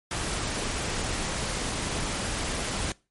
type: noise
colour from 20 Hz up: pink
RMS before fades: -30 dBFS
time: 0.11-2.92 s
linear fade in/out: 2 ms
effects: noise-tail reverb RT60 0.3 s tail -23 dB re dry + MP3 48 kbps